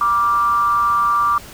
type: tone with frequency modulation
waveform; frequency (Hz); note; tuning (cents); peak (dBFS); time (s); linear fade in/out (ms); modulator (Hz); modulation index
sine; 1174.7; D6; 0; -13; 0.01-1.38; 2; 215; 0.45
effects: added 60 Hz sine -45 dBFS peak until 1.53 s + pink hiss -38 dBFS RMS until 1.53 s